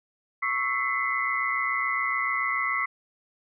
sine tone cluster, 1108 / 1319 / 2021 / 2148 Hz, C#6 / E6 / B6 / C7, -1 / +1 / +39 / +45 cents, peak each -29 / -33 / -27 / -33 dBFS, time 0.42-2.86 s, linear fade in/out 10 ms, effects none

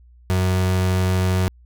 35% pulse tone, 92.5 Hz, F#2, in tune, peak -15 dBFS, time 0.3-1.48 s, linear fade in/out 0 ms, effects added 60 Hz sine -46 dBFS peak until 1.65 s

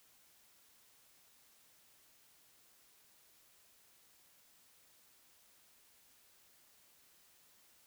silence, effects white hiss -67 dBFS RMS until 7.86 s

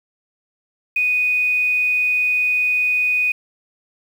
sine tone, 2485 Hz, D#7, 3 cents flat, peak -15 dBFS, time 0.96-3.32 s, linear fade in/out 5 ms, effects 7-bit

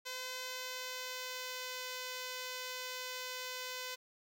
5% pulse tone with pitch glide, 510 to 506.5 Hz, C5 to B4, -44 to +44 cents, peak -29 dBFS, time 0.05-3.96 s, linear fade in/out 20 ms, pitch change -12 cents, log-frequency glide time 0.42-1.84 s, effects none

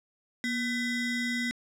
square ring-modulated tone, 880 Hz, A5, in tune, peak -26 dBFS, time 0.44-1.51 s, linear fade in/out 0 ms, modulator 1120 Hz, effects low-pass 8000 Hz 12 dB/octave + 10-bit

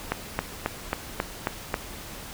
click train, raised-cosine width 0.5 ms, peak -9 dBFS, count 7, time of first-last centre 0.12-1.742 s, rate 3.7 Hz, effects pink hiss -40 dBFS RMS until 2.33 s

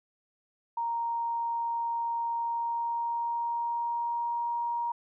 sine tone with pitch glide, 932.3 to 943.7 Hz, A#5 to A#5, 0 to +21 cents, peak -28 dBFS, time 0.77-4.92 s, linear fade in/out 5 ms, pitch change +21 cents, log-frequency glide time 2.34-4.49 s, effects none

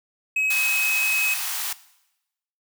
triangle tone, 2553 Hz, D#7, 44 cents sharp, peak -18 dBFS, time 0.36-1.34 s, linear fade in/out 5 ms
white high-pass noise, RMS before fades -28 dBFS, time 0.5-1.73 s, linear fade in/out 5 ms, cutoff 740 Hz, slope 48 dB/octave
effects noise-tail reverb RT60 0.9 s tail -18 dB re dry

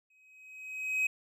triangle tone with exponential growth, 2534 Hz, D#7, 31 cents sharp, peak -23 dBFS, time 0.1-1.07 s, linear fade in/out 5 ms, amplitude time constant 210 ms, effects none

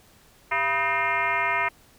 sine tone with frequency modulation, 1546 Hz, G6, 24 cents flat, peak -21 dBFS, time 0.51-1.69 s, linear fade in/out 10 ms, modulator 288 Hz, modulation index 2.9, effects pink hiss -56 dBFS RMS until 1.98 s

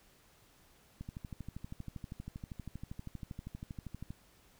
click train, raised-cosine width 5 ms, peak -30 dBFS, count 40, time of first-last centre 1.01-4.105 s, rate 12.6 Hz, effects pink hiss -65 dBFS RMS until 4.59 s

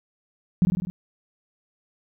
sine tone with echo, 180 Hz, F#3, 47 cents flat, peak -14 dBFS, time 0.62-0.65 s, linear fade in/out 0 ms, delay 50 ms, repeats 5, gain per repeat -3 dB, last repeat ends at 0.9 s, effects none

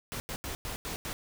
pink noise bursts at uneven times, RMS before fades -37 dBFS, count 6, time 0.12-0.2 / 0.29-0.36 / 0.44-0.55 / 0.65-0.76 / 0.85-0.96 / 1.05-1.13 s, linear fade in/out 0 ms, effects none

